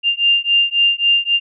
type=beating tone pair; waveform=sine; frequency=2794 / 2797.7 Hz; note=F7 / F7; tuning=0 / +2 cents; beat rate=3.7 Hz; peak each=-15 dBFS; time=0.03-1.4 s; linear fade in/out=50 ms; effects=none